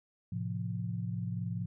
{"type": "chord", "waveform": "sine", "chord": "F major", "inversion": "first", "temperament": "equal", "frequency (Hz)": [110, 130.81, 174.61], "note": ["A2", "C3", "F3"], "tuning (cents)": [0, 0, 0], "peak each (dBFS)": [-36, -40, -37], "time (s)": [0.32, 1.66], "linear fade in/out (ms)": 5, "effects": []}